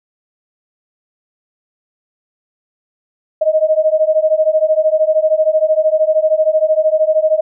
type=beating tone pair; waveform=sine; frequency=619 / 632 Hz; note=D#5 / D#5; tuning=-9 / +27 cents; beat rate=13 Hz; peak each=-13 dBFS; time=3.41-7.41 s; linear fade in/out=10 ms; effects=none